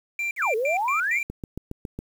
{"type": "tone bursts", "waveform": "triangle", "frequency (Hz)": 2364, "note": "D7", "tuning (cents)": 11, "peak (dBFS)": -23, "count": 5, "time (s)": [0.19, 1.23], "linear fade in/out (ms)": 2, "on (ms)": 120, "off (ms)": 110}
{"type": "exponential two-way sweep", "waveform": "sine", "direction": "down then up", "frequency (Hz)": [2489, 420.6, 2489], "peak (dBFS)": -22, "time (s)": [0.36, 1.22], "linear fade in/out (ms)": 50, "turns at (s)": 0.55}
{"type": "click train", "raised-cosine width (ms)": 3, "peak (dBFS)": -19, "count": 6, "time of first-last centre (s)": [1.3, 1.99], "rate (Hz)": 7.25}
{"effects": ["8-bit"]}